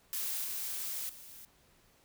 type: noise with level steps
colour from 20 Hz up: blue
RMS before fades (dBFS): -36 / -38 / -51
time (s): 0.13-1.45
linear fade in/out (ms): 0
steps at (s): 0.44 / 1.09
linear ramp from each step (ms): 5
effects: pink hiss -66 dBFS RMS until 2.04 s